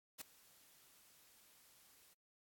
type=noise with ADSR envelope; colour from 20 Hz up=white; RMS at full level=-45 dBFS; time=0.18-2.14 s; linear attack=33 ms; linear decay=6 ms; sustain=-22 dB; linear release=11 ms; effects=AAC 64 kbps